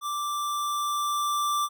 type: tone with level ramp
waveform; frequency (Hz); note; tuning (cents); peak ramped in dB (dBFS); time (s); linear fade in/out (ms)
square; 1174.7; D6; 0; -29 to -24; 0.01-1.69; 50
effects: none